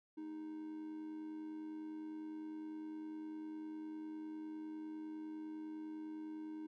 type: tone with amplitude modulation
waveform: triangle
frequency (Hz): 311.1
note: D#4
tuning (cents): 0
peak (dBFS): -40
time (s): 0.17-6.67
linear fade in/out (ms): 10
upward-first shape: sine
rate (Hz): 89.9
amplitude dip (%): 45
effects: none